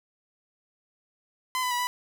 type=tone with pitch steps; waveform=sawtooth; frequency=1021 / 1000 / 975 / 989 Hz; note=C6 / B5 / B5 / B5; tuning=-43 / +21 / -23 / +2 cents; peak=-22 dBFS; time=1.55-1.87 s; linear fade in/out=0 ms; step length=80 ms; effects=none